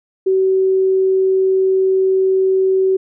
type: tone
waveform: sine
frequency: 379.9 Hz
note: F#4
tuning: 46 cents sharp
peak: -11 dBFS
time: 0.26-2.97 s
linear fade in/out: 10 ms
effects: none